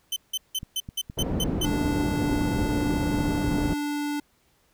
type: tone bursts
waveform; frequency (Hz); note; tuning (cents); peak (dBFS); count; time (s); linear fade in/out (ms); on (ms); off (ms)
sawtooth; 3063; G7; -41; -22; 8; 0.12-1.654; 5; 43; 170
type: clicks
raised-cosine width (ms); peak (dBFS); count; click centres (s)
5; -24; 6; 0.631 / 0.889 / 1.099 / 1.223 / 1.86 / 1.927
type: low-pass noise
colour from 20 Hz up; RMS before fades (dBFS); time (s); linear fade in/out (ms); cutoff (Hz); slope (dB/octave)
white; -27; 1.17-3.74; 10; 270; 12
type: tone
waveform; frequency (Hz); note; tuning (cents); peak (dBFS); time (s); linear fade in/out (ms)
square; 292.5; D4; -7; -27; 1.64-4.2; 5
effects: pink hiss -65 dBFS RMS until 4.73 s